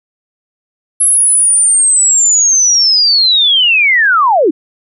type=linear sweep; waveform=sine; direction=down; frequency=11020 to 270 Hz; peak=-6 dBFS; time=1-4.51 s; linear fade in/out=10 ms; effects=none